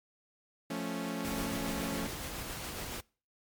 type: chord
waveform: sawtooth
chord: F augmented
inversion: none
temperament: equal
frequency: 174.61 / 220 / 277.2 Hz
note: F3 / A3 / C#4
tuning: 0 / 0 / 0 cents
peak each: -36 / -35 / -34 dBFS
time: 0.7-2.07 s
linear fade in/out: 5 ms
type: noise with exponential growth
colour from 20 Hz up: pink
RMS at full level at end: -46 dBFS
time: 0.98-1.09 s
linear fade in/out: 2 ms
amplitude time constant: 22 ms
type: noise with tremolo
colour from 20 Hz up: pink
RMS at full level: -39 dBFS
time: 1.24-3.01 s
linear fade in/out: 10 ms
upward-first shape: sine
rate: 7.2 Hz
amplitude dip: 25%
effects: noise-tail reverb RT60 0.4 s tail -25 dB re dry + MP3 96 kbps